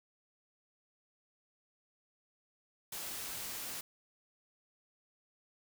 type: noise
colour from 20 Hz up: white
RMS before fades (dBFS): -42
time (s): 2.92-3.81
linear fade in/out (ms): 5
effects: none